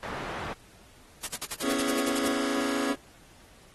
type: low-pass noise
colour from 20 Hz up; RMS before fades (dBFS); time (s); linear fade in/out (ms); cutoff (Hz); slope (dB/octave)
white; -37; 0.03-0.53; 0; 1400; 12
type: noise bursts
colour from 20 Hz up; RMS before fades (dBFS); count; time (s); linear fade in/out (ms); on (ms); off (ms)
white; -32; 12; 1.23-2.285; 10; 43; 49
type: chord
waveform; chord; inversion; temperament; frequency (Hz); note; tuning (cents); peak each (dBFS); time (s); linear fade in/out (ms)
sawtooth; C# minor seventh; third; just; 249.5 / 277.2 / 332.6 / 415.8; B3 / C#4 / E4 / G#4; +18 / 0 / +16 / +2; -29 / -25 / -31 / -30; 1.61-2.96; 50
effects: pink hiss -56 dBFS RMS until 3.74 s + AAC 32 kbps